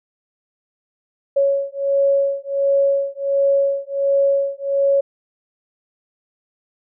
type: beating tone pair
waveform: sine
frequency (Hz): 554.4 / 555.8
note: C#5 / C#5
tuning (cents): 0 / +4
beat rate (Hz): 1.4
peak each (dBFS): -18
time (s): 1.36-5.01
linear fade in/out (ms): 10
effects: none